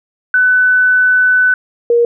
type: tone pair in turn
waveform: sine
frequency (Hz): 1500 / 472.5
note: F#6 / A#4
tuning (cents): +23 / +23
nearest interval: octave + minor sixth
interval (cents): 2000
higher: first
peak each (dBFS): -7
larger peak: neither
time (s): 0.34-1.54 / 1.9-2.05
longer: first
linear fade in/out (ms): 2
effects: none